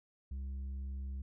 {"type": "tone with tanh clipping", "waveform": "sine", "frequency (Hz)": 67, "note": "C2", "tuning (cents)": 42, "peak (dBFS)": -39, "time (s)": [0.31, 1.22], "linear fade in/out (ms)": 5, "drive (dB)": 5, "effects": []}